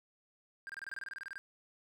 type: tone bursts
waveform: triangle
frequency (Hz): 1597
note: G6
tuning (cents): +32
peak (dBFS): -39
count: 15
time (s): 0.67-1.38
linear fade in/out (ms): 0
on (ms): 24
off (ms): 25
effects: 13-bit

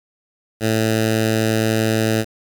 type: tone with notch filter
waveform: 10% pulse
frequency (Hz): 110.8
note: A2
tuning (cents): +13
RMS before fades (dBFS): -18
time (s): 0.6-2.25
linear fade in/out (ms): 50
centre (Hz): 970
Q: 1.6
effects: 7-bit

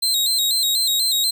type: tone with vibrato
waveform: sawtooth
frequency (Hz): 3951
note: B7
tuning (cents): 0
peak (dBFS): -14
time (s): 0.02-1.31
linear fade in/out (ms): 10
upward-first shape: square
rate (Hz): 4.1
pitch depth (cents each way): 71
effects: none

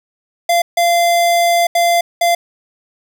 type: tone bursts at uneven times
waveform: square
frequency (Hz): 689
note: F5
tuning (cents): -24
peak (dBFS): -11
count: 4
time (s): 0.49-0.62 / 0.77-1.67 / 1.75-2.01 / 2.21-2.35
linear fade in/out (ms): 5
effects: none

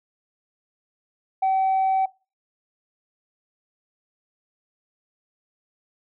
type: tone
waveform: sine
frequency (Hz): 765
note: G5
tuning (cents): -42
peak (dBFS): -16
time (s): 1.42-2.06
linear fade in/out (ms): 10
effects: noise-tail reverb RT60 0.3 s tail -22 dB re dry + tanh soft clip ceiling -16 dBFS

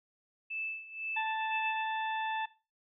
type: tone with tremolo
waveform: sine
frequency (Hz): 2632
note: E7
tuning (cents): -3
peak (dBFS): -33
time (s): 0.5-1.87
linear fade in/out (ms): 10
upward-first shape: sine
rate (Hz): 2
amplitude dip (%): 80
type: harmonic tone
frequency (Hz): 880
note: A5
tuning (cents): 0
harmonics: 1 / 2 / 3 / 4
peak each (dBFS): -33 / -39 / -43 / -45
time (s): 1.16-2.46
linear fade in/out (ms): 10
effects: noise-tail reverb RT60 0.3 s tail -17 dB re dry

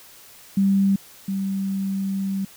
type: tone pair in turn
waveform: sine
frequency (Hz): 196 / 194.42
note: G3 / G3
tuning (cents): 0 / -14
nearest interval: unison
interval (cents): 14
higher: first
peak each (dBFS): -15 / -22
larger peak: first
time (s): 0.57-0.96 / 1.28-2.45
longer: second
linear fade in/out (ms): 5
effects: white hiss -47 dBFS RMS until 2.56 s

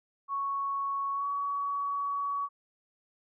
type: tone with pitch glide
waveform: sine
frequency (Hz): 1109 to 1129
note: C#6 to C#6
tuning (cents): 0 to +31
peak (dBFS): -29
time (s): 0.28-2.49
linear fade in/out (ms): 50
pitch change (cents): +31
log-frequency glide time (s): 1.13-1.27
effects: none

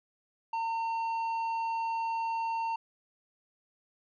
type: tone with tanh clipping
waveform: triangle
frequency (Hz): 910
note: A#5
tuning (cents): -42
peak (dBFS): -31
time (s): 0.53-2.76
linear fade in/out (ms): 5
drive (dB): 11
effects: none

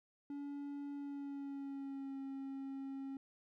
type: tone with pitch glide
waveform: triangle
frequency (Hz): 284.6 to 271.3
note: C#4 to C#4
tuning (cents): +46 to -37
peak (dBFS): -40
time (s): 0.3-3.17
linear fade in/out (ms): 2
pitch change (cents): -83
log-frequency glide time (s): 0.94-2.19
effects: none

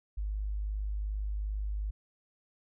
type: tone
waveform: sine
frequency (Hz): 51.3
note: G#1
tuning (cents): -21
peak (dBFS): -31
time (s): 0.17-1.91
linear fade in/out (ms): 10
effects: none

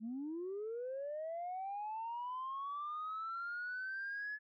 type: linear sweep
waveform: sine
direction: up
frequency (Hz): 210.6 to 1715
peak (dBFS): -38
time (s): 0-4.39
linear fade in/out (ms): 50
effects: tanh soft clip ceiling -36 dBFS

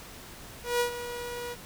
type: tone with ADSR envelope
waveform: sawtooth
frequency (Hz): 482.7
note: B4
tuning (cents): -40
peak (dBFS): -19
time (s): 0.63-1.56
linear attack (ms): 170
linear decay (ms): 100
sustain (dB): -12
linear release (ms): 39
effects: pink hiss -46 dBFS RMS until 1.65 s

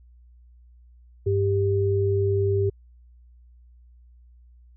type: tone pair together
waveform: sine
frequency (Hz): 98.8 / 395.2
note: G2 / G4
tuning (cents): +14 / +14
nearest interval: 2 octaves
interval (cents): 2400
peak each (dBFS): -22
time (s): 1.26-2.7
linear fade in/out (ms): 10
effects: added 60 Hz sine -49 dBFS peak until 4.76 s

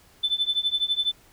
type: tone with tremolo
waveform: sine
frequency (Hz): 3520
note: A7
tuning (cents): 0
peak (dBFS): -17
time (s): 0.23-1.12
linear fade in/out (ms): 10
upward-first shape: triangle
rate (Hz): 12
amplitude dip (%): 100
effects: tanh soft clip ceiling -15 dBFS + pink hiss -56 dBFS RMS until 1.32 s

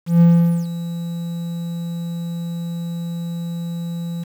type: tone with ADSR envelope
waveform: triangle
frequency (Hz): 170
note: F3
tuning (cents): -46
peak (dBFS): -5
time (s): 0.06-4.24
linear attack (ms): 150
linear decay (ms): 450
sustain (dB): -16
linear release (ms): 10
effects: 7-bit

